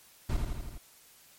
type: noise with echo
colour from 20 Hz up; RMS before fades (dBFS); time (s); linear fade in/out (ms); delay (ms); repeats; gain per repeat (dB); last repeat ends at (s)
brown; -28; 0.29-0.37; 5; 82; 5; -3; 0.78
effects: white hiss -58 dBFS RMS until 1.38 s + MP3 64 kbps